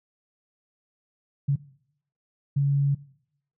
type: tone bursts at uneven times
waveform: sine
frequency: 140.6 Hz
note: C#3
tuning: 25 cents sharp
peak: -19 dBFS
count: 2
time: 1.48-1.56 / 2.56-2.95 s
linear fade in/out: 10 ms
effects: noise-tail reverb RT60 0.7 s tail -20 dB re dry